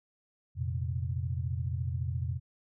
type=chord; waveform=sine; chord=F suspended fourth; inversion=none; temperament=equal; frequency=87.31 / 116.54 / 130.81 Hz; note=F2 / Bb2 / C3; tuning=0 / 0 / 0 cents; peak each=-33 / -36 / -35 dBFS; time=0.55-2.4 s; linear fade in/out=50 ms; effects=none